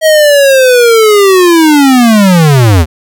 square linear sweep, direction down, 640 to 74.3 Hz, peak -3 dBFS, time 0.01-2.86 s, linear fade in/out 50 ms, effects none

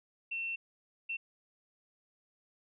sine tone bursts at uneven times, 2700 Hz, E7, 41 cents sharp, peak -34 dBFS, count 2, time 0.31-0.56 / 1.09-1.17 s, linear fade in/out 10 ms, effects none

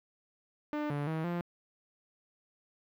sawtooth tone with pitch steps, 298.5 / 144.8 / 159.5 / 173.5 Hz, D4 / D3 / D#3 / F3, +28 / -24 / +43 / -11 cents, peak -28 dBFS, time 0.73-1.41 s, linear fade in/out 0 ms, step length 170 ms, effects low-pass 2000 Hz 12 dB/octave + 11-bit

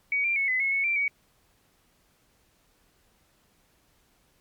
sine tone with pitch steps, 2251 / 2372 / 2201 / 2022 / 2182 / 2207 / 2353 / 2255 Hz, C#7 / D7 / C#7 / B6 / C#7 / C#7 / D7 / C#7, +26 / +17 / -13 / +40 / -28 / -8 / +3 / +29 cents, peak -23 dBFS, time 0.12-1.08 s, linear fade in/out 2 ms, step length 120 ms, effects pink hiss -66 dBFS RMS until 4.4 s + Opus 48 kbps

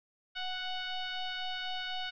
sine tone with frequency modulation, 1480 Hz, F#6, in tune, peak -34 dBFS, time 0.35-2.11 s, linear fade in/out 20 ms, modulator 739 Hz, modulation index 3.3, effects none

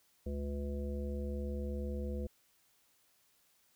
harmonic tone, 71.2 Hz, C#2, 47 cents sharp, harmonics 1 / 3 / 5 / 7 / 9, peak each -37 / -42 / -47 / -44 / -56 dBFS, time 0.26-2.27 s, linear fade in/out 5 ms, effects white hiss -71 dBFS RMS until 3.75 s

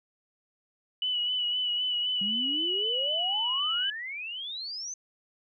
sine tone with vibrato, 2959 Hz, F#7, 1 cent flat, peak -26 dBFS, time 1.02-3.9 s, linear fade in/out 2 ms, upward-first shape sine, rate 3.9 Hz, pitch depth 34 cents each way
sine exponential sweep, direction up, 191.9 to 6300 Hz, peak -34 dBFS, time 2.21-4.94 s, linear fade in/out 5 ms
effects none

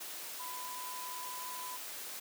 sine tone in noise, 1000 Hz, B5, 21 cents sharp, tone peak -43 dBFS, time 0.39-1.77 s, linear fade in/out 10 ms, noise white, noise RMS -44 dBFS, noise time 0-2.2 s, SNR -2 dB, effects high-pass 300 Hz 12 dB/octave

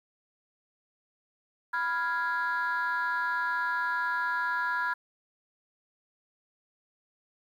sine chord, F diminished, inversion second, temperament equal, 987.8 / 1396.9 / 1661.2 Hz, Cb6 / F6 / Ab6, 0 / 0 / 0 cents, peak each -30 dBFS, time 1.73-4.94 s, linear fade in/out 10 ms, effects tanh soft clip ceiling -22 dBFS + 10-bit

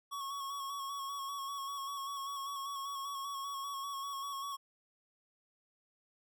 square tone with vibrato, 1108.7 Hz, C#6, in tune, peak -39 dBFS, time 0.11-4.57 s, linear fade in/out 20 ms, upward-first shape square, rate 5.1 Hz, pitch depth 27 cents each way, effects none

